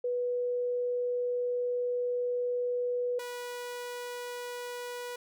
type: tone pair in turn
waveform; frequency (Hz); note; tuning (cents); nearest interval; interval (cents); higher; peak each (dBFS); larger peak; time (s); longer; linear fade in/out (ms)
sine / sawtooth; 490.6 / 488.3; B4 / B4; -12 / -20; unison; 8; first; -28 / -33; first; 0.04-3.19 / 3.19-5.16; first; 5
effects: none